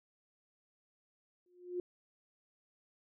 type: tone with exponential growth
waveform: sine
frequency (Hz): 357.1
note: F4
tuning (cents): +39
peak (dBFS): -32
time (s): 1.46-1.8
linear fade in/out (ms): 2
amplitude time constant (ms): 72
effects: none